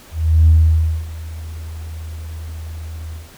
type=tone with ADSR envelope; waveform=sine; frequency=80 Hz; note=D#2; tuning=49 cents sharp; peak=-5 dBFS; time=0.11-3.3 s; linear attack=360 ms; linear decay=580 ms; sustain=-21 dB; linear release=160 ms; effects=tanh soft clip ceiling -2 dBFS + pink hiss -43 dBFS RMS until 3.37 s